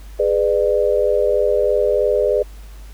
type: chord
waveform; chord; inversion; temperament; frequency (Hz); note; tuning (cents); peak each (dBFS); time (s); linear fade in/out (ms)
sine; G# diminished; none; just; 415.3 / 498.4 / 598; G#4 / B4 / D5; 0 / +16 / +31; -18; 0.19-2.43; 10
effects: added 50 Hz sine -34 dBFS peak until 2.93 s + pink hiss -48 dBFS RMS until 2.93 s